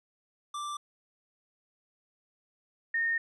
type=tone pair in turn; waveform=square / sine; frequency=1176 / 1836.8 Hz; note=D6 / A#6; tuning=+2 / -26 cents; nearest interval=minor sixth; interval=772 cents; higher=second; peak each=-35 / -26 dBFS; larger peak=second; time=0.54-0.77 / 2.94-3.18 s; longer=second; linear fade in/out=5 ms; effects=resampled to 24000 Hz